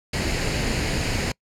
pink noise with comb filter, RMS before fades -24 dBFS, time 0.13-1.32 s, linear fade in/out 5 ms, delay 0.43 ms, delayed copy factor +0.5, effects noise-tail reverb RT60 0.1 s tail -26 dB re dry + low-pass 7000 Hz 12 dB/octave

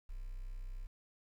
sine tone, 31.75 Hz, B0, 49 cents sharp, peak -38 dBFS, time 0.09-0.87 s, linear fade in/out 10 ms, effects tanh soft clip ceiling -40 dBFS + 11-bit

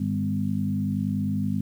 harmonic tone with a mistuned harmonic, 50.5 Hz, G#1, 48 cents flat, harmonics 2 / 3 / 4 / 5, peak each -30 / -32 / -26 / -30 dBFS, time 0-1.61 s, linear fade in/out 5 ms, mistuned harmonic 3, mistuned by +22 cents, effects 9-bit

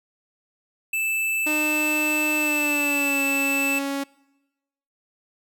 square tone, 2637 Hz, E7, in tune, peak -23 dBFS, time 0.93-3.79 s, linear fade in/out 5 ms
sawtooth tone with pitch glide, 304.4 to 277.5 Hz, D#4 to C#4, -38 to +2 cents, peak -21 dBFS, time 1.46-4.04 s, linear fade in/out 10 ms, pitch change -160 cents, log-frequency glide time 2.37-3.23 s
effects noise-tail reverb RT60 1.0 s tail -24 dB re dry

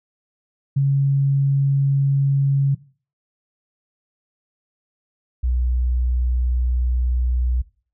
sine tone pair in turn, 138.4 / 61.65 Hz, C#3 / B1, -2 / -2 cents, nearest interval octave + major second, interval 1400 cents, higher first, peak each -14 / -17 dBFS, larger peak first, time 0.76-2.75 / 5.43-7.62 s, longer second, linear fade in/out 10 ms, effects noise-tail reverb RT60 0.4 s tail -19 dB re dry

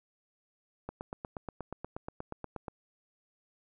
click train, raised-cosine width 1 ms, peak -24 dBFS, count 16, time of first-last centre 0.89-2.682 s, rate 8.37 Hz, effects none

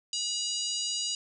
harmonic tone, 965 Hz, B5, 40 cents flat, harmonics 3 / 4 / 5 / 6 / 7 / 8 / 9, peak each -35 / -38 / -34 / -44 / -35 / -45 / -44 dBFS, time 0.13-1.15 s, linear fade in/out 2 ms, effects none

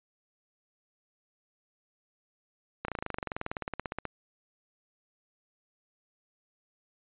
slowing click train, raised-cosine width 0.5 ms, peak -18 dBFS, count 26, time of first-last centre 2.85-4.053 s, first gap 33 ms, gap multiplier 1.03, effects resampled to 8000 Hz

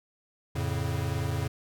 square chord, F augmented, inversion none, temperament equal with one note detuned, 87.31 / 110 / 139.64 Hz, F2 / A2 / C#3, 0 / 0 / +13 cents, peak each -33 dBFS, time 0.55-1.48 s, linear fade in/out 10 ms, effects none

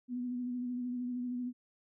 sine tone with vibrato, 246.9 Hz, B3, in tune, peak -34 dBFS, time 0.08-1.53 s, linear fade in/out 50 ms, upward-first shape sine, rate 13 Hz, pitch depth 28 cents each way, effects none

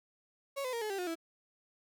35% pulse tone with pitch steps, 554.4 / 508.4 / 466.2 / 427.5 / 392 / 359.5 / 329.6 Hz, C#5 / C5 / A#4 / A4 / G4 / F#4 / E4, 0 / -50 / 0 / -50 / 0 / -50 / 0 cents, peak -33 dBFS, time 0.56-1.155 s, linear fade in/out 20 ms, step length 85 ms, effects 12-bit

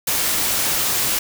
white noise, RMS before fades -20 dBFS, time 0.07-1.19 s, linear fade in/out 5 ms, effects none

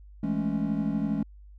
triangle chord, A major seventh, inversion second, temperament equal, 164.81 / 207.7 / 220 / 277.2 Hz, E3 / G#3 / A3 / C#4, 0 / 0 / 0 / 0 cents, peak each -31 / -27 / -30 / -29 dBFS, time 0.23-1.23 s, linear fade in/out 5 ms, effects added 50 Hz sine -46 dBFS peak until 1.58 s

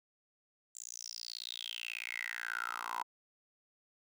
10% pulse tone with high-pass filter sweep, 58.3 Hz, A#1, 1 cent sharp, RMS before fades -42 dBFS, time 0.75-3.03 s, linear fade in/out 5 ms, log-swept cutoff 7400 to 960 Hz, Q 9, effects none

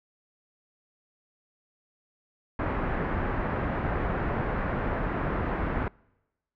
pink low-pass noise, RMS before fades -29 dBFS, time 2.59-5.88 s, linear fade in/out 2 ms, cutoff 1800 Hz, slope 24 dB/octave, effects noise-tail reverb RT60 1.0 s tail -26 dB re dry

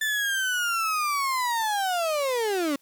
35% pulse linear sweep, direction down, 1767 to 270 Hz, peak -22 dBFS, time 0.01-2.76 s, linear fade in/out 5 ms, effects white hiss -64 dBFS RMS until 2.81 s

